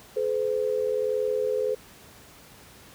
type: tone pair together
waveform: sine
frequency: 427.5 / 508.9 Hz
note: A4 / C5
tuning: -50 / -48 cents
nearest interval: minor third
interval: 302 cents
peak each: -26 dBFS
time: 0.16-1.75 s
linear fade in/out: 10 ms
effects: pink hiss -50 dBFS RMS until 2.94 s + high-pass 60 Hz 12 dB/octave